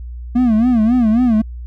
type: tone with vibrato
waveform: triangle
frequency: 233.1 Hz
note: A#3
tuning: in tune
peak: -8 dBFS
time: 0.35-1.42 s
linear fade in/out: 10 ms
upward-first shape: sine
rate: 3.7 Hz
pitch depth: 150 cents each way
effects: added 60 Hz sine -26 dBFS peak until 1.66 s